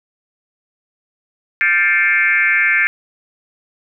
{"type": "tone with frequency modulation", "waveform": "sine", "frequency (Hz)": 1944, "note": "B6", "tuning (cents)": -28, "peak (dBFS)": -11, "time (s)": [1.61, 2.87], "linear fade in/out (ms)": 0, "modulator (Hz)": 185, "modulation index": 2.3, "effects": []}